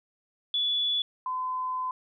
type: tone pair in turn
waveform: sine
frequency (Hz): 3431 / 1020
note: A7 / C6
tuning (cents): -44 / -44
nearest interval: octave + major sixth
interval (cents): 2100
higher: first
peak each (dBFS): -24 / -28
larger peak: first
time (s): 0.54-1.02 / 1.26-1.91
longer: second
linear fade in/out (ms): 2
effects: none